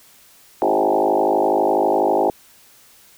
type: tone with frequency modulation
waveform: sine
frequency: 587.3 Hz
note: D5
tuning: in tune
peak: -14 dBFS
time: 0.62-2.3 s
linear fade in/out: 0 ms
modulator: 52.1 Hz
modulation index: 5.3
effects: white hiss -50 dBFS RMS until 3.17 s